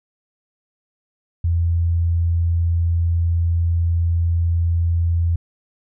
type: tone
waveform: sine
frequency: 84.6 Hz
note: E2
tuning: 45 cents sharp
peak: -15 dBFS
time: 1.44-5.36 s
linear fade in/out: 5 ms
effects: none